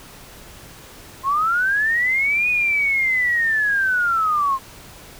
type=linear two-way sweep; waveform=sine; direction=up then down; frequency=1046.5 to 2489 to 1046.5 Hz; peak=-16 dBFS; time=1.23-4.59 s; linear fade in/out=50 ms; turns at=2.49 s; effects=pink hiss -42 dBFS RMS until 5.19 s